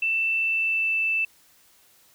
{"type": "tone with pitch glide", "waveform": "sine", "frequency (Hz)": [2665, 2647], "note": ["E7", "E7"], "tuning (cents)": [18, 7], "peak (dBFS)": -21, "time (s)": [0.02, 1.25], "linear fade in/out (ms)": 5, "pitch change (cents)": -11, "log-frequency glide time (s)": [0.38, 1.01], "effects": ["white hiss -58 dBFS RMS until 2.14 s"]}